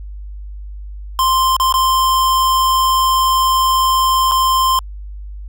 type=tone with dropouts; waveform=square; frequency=1046.5 Hz; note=C6; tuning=in tune; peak=-12 dBFS; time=1.19-4.79 s; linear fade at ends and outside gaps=1 ms; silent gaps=1.566-1.599 / 1.725-1.74 / 4.313-4.318 s; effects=added 50 Hz sine -27 dBFS peak until 5.48 s